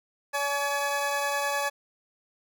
20% pulse tone pair together, 569 / 848.6 Hz, C#5 / G#5, +45 / +37 cents, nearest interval perfect fifth, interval 692 cents, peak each -24 dBFS, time 0.33-1.7 s, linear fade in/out 20 ms, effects none

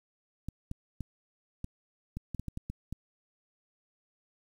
clicks, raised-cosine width 5 ms, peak -24 dBFS, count 11, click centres 0.486 / 0.714 / 1.007 / 1.644 / 2.17 / 2.347 / 2.396 / 2.483 / 2.574 / 2.7 / 2.926 s, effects 9-bit

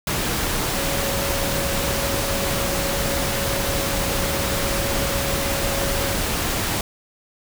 sine tone in noise, 554.4 Hz, C#5, in tune, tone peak -28 dBFS, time 0.76-6.16 s, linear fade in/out 2 ms, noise pink, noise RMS -23 dBFS, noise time 0.07-6.81 s, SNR -8 dB, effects none

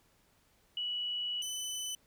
sine / 20% pulse tone pair in turn, 2940 / 3009 Hz, F#7 / F#7, -12 / +28 cents, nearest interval unison, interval 40 cents, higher second, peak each -33 / -31 dBFS, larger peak second, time 0.77-1.42 / 1.42-1.95 s, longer first, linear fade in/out 2 ms, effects pink hiss -69 dBFS RMS until 2.06 s

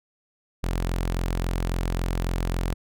sawtooth tone, 43.65 Hz, F1, in tune, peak -20 dBFS, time 0.63-2.74 s, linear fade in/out 10 ms, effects none

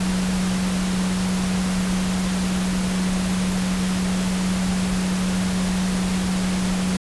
sine tone in noise, 185 Hz, F#3, in tune, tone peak -20 dBFS, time 0-6.97 s, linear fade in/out 5 ms, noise pink, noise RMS -28 dBFS, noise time 0-6.97 s, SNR +5 dB, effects resampled to 24000 Hz

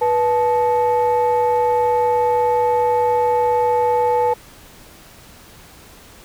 sine tone pair together, 488.1 / 869.7 Hz, B4 / A5, -20 / -20 cents, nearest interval minor seventh, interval 1000 cents, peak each -15 dBFS, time 0.01-4.34 s, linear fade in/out 10 ms, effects tanh soft clip ceiling -10 dBFS + pink hiss -44 dBFS RMS until 6.24 s

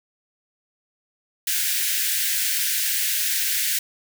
white high-pass noise, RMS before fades -23 dBFS, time 1.47-3.79 s, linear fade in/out 5 ms, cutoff 1500 Hz, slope 96 dB/octave, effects none

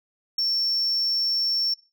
sine tone, 5440 Hz, F8, 46 cents flat, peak -18 dBFS, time 0.38-1.74 s, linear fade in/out 5 ms, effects noise-tail reverb RT60 0.3 s tail -21 dB re dry + tanh soft clip ceiling -20 dBFS

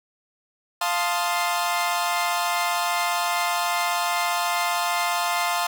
sawtooth chord, F dominant seventh, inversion none, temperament equal, 698.5 / 880 / 1046.5 / 1244.5 Hz, F5 / A5 / C6 / Eb6, 0 / 0 / 0 / 0 cents, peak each -22 / -25 / -23 / -27 dBFS, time 0.81-5.67 s, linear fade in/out 5 ms, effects none

